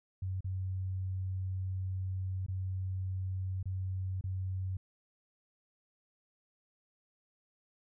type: tone with dropouts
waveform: sine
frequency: 93.9 Hz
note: F#2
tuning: 26 cents sharp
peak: -33 dBFS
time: 0.22-4.77 s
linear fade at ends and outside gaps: 5 ms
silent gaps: 0.407-0.444 / 2.464-2.483 / 3.629-3.656 / 4.211-4.239 s
effects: none